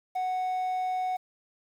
triangle tone with quantisation, 740 Hz, F#5, in tune, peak -25 dBFS, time 0.15-1.17 s, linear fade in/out 10 ms, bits 9, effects none

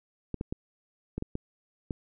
clicks, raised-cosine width 3 ms, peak -19 dBFS, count 7, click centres 0.343 / 0.411 / 0.525 / 1.18 / 1.224 / 1.354 / 1.908 s, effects none

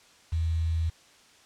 sine tone with quantisation, 81.6 Hz, E2, 17 cents flat, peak -24 dBFS, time 0.32-0.9 s, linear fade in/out 10 ms, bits 8, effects white hiss -57 dBFS RMS until 1.45 s + low-pass 7000 Hz 12 dB/octave

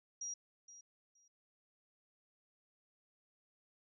sine tone with echo, 5720 Hz, F8, 41 cents sharp, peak -40 dBFS, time 0.21-0.34 s, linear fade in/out 5 ms, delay 470 ms, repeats 2, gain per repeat -14 dB, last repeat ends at 1.28 s, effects none

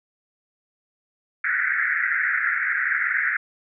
white band-pass noise, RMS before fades -23 dBFS, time 1.44-3.37 s, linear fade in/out 5 ms, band 1400 to 2100 Hz, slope 96 dB/octave, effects none

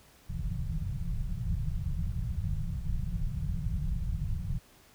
pink low-pass noise, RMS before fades -32 dBFS, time 0.29-4.59 s, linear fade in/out 20 ms, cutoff 180 Hz, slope 96 dB/octave, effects pink hiss -59 dBFS RMS until 4.94 s

